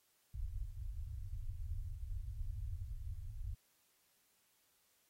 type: low-pass noise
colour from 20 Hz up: pink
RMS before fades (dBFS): -43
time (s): 0.34-3.55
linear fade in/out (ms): 5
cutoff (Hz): 110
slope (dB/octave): 96
effects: white hiss -75 dBFS RMS until 5.09 s + AAC 48 kbps